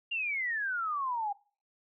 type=exponential sweep; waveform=sine; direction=down; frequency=2832 to 793 Hz; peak=-30 dBFS; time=0.11-1.33 s; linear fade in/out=10 ms; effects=noise-tail reverb RT60 0.4 s tail -23 dB re dry